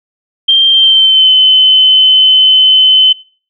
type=tone with pitch glide; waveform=sine; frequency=3168 to 3048 Hz; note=G7 to G7; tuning=+18 to -49 cents; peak=-3 dBFS; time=0.48-3.13 s; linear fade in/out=10 ms; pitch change=-67 cents; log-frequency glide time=0.7-1.31 s; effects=noise-tail reverb RT60 0.4 s tail -20 dB re dry